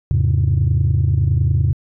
sine chord, E augmented, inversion none, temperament equal with one note detuned, 82.41 / 103.83 / 133.79 Hz, E2 / G#2 / B#2, 0 / 0 / +39 cents, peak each -16 dBFS, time 0.11-1.73 s, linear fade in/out 0 ms, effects tanh soft clip ceiling -8 dBFS

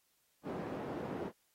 white band-pass noise, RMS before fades -41 dBFS, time 0.43-1.32 s, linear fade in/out 50 ms, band 150 to 490 Hz, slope 12 dB/octave, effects white hiss -75 dBFS RMS until 1.54 s + AAC 48 kbps

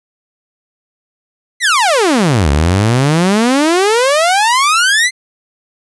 sawtooth exponential two-way sweep, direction down then up, 2100 to 68.5 to 2100 Hz, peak -5 dBFS, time 1.6-5.11 s, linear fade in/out 50 ms, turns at 2.5 s, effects resampled to 24000 Hz

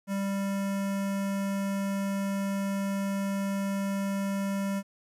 square tone with notch filter, 197 Hz, G3, 9 cents sharp, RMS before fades -30 dBFS, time 0.07-4.83 s, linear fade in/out 50 ms, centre 3900 Hz, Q 1.6, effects resampled to 32000 Hz + 11-bit

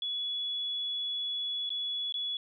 sine tone with dropouts, 3395 Hz, G#7, 37 cents sharp, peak -31 dBFS, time 0.02-2.37 s, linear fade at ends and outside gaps 2 ms, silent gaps 1.693-1.703 / 2.124-2.141 s, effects none

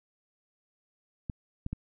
clicks, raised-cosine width 5 ms, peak -21 dBFS, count 3, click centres 1.298 / 1.664 / 1.73 s, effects none

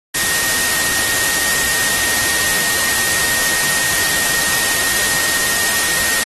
sine tone in noise, 1858 Hz, A#6, 6 cents flat, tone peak -21 dBFS, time 0.14-6.24 s, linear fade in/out 10 ms, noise white, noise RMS -17 dBFS, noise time 0.14-6.24 s, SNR -7 dB, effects AAC 32 kbps

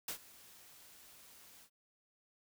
white noise with ADSR envelope, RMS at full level -39 dBFS, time 0.08-1.7 s, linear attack 4 ms, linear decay 93 ms, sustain -20 dB, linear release 81 ms, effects none

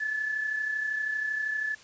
sine tone pair together, 1700 / 1732.7 Hz, G#6 / A6, +40 / -27 cents, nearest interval unison, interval 33 cents, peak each -37 / -28 dBFS, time 0-1.75 s, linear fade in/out 10 ms, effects white hiss -52 dBFS RMS until 1.83 s + resampled to 16000 Hz

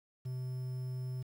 triangle tone with quantisation, 127.8 Hz, C3, 40 cents flat, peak -34 dBFS, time 0.25-1.23 s, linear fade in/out 10 ms, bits 10, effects none

